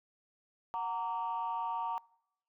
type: chord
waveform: sine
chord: Gb augmented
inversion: none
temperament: just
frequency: 740 / 925 / 1156.2 Hz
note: Gb5 / Bb5 / D6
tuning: 0 / -14 / -27 cents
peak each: -40 / -34 / -40 dBFS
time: 0.74-1.98 s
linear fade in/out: 0 ms
effects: noise-tail reverb RT60 0.8 s tail -25 dB re dry + tanh soft clip ceiling -27 dBFS